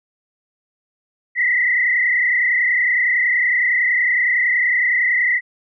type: tone with frequency modulation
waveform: sine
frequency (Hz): 1975.5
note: B6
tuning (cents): 0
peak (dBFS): -14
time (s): 1.35-5.41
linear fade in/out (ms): 50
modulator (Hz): 30.8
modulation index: 2.6
effects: none